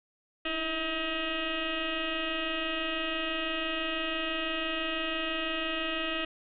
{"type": "tone with frequency modulation", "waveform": "sine", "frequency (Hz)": 1588, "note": "G6", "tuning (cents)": 22, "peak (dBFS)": -29, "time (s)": [0.45, 6.25], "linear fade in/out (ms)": 5, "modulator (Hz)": 315, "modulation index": 5, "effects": []}